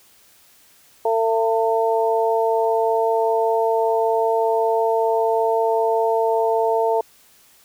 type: harmonic tone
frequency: 225.2 Hz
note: A3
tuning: 40 cents sharp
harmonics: 2 / 3 / 4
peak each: -19 / -21 / -22 dBFS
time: 1.05-7.01 s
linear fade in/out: 5 ms
effects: white hiss -53 dBFS RMS until 7.64 s